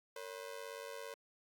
sawtooth ring-modulated tone, 510 Hz, C5, 44 cents flat, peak -38 dBFS, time 0.16-1.14 s, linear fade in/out 2 ms, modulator 48.8 Hz, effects Opus 48 kbps

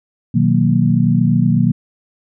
sine chord, B major seventh, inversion none, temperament equal with one note detuned, 123.47 / 156.56 / 185 / 233.1 Hz, B2 / D#3 / F#3 / A#3, 0 / +11 / 0 / 0 cents, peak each -16 dBFS, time 0.34-1.72 s, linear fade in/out 10 ms, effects none

